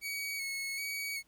sawtooth tone with vibrato, 2225 Hz, C#7, 6 cents sharp, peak -32 dBFS, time 0.01-1.23 s, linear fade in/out 50 ms, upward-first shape square, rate 1.3 Hz, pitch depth 26 cents each way, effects pink hiss -70 dBFS RMS until 1.27 s

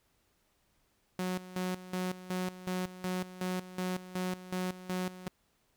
sawtooth tone with tremolo, 183.3 Hz, F#3, 16 cents flat, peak -28 dBFS, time 1.19-5.28 s, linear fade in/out 2 ms, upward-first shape square, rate 2.7 Hz, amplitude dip 80%, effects pink hiss -73 dBFS RMS until 5.76 s

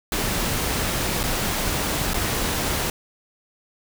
pink noise with dropouts, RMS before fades -24 dBFS, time 0.12-2.9 s, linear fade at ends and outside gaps 2 ms, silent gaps 1.232-1.237 / 2.135-2.142 s, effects none

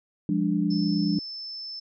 sine chord, D diminished, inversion first, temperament equal with one note detuned, 174.61 / 204.2 / 293.7 Hz, F3 / Ab3 / D4, 0 / -29 / 0 cents, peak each -26 dBFS, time 0.29-1.19 s, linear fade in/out 2 ms
sine tone, 5274 Hz, E8, in tune, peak -34 dBFS, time 0.7-1.8 s, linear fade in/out 10 ms
effects none

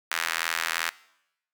sawtooth tone with high-pass filter, 82.7 Hz, E2, 6 cents sharp, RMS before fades -29 dBFS, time 0.11-0.9 s, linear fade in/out 5 ms, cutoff 1600 Hz, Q 1.6, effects noise-tail reverb RT60 0.8 s tail -20 dB re dry

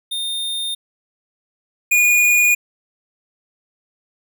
square tone pair in turn, 3640 / 2445 Hz, A#7 / D#7, -42 / -31 cents, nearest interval perfect fifth, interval 689 cents, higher first, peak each -22 / -12 dBFS, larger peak second, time 0.11-0.75 / 1.91-2.55 s, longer neither, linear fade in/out 10 ms, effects none

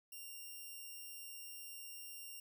5% pulse tone, 2782 Hz, F7, 7 cents flat, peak -39 dBFS, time 0.12-2.4 s, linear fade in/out 5 ms, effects none

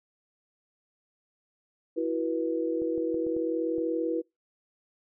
sine chord, E suspended second, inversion none, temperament equal with one note detuned, 329.6 / 370 / 485.1 Hz, E4 / F#4 / B4, 0 / 0 / -31 cents, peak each -29 / -34 / -30 dBFS, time 1.96-4.22 s, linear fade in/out 20 ms
clicks, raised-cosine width 2 ms, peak -31 dBFS, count 6, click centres 2.819 / 2.979 / 3.144 / 3.267 / 3.366 / 3.782 s
effects noise-tail reverb RT60 0.2 s tail -26 dB re dry

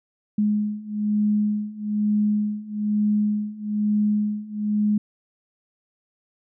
sine beating tone pair, 209 / 210.1 Hz, G#3 / G#3, +11 / +20 cents, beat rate 1.1 Hz, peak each -24 / -22 dBFS, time 0.38-4.98 s, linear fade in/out 5 ms, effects none

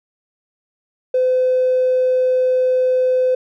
triangle tone with tanh clipping, 510 Hz, C5, 44 cents flat, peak -12 dBFS, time 1.14-3.35 s, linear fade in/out 5 ms, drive 1 dB, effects none

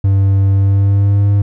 triangle tone with pitch glide, 97.8 to 101.07 Hz, G2 to G#2, -4 to -47 cents, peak -6 dBFS, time 0.04-1.42 s, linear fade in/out 5 ms, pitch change +57 cents, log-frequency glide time 0.54-1.29 s, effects none

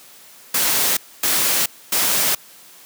white noise bursts, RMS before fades -18 dBFS, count 3, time 0.54-2.35 s, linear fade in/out 5 ms, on 430 ms, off 260 ms, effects white hiss -45 dBFS RMS until 2.85 s + high-pass 150 Hz 12 dB/octave

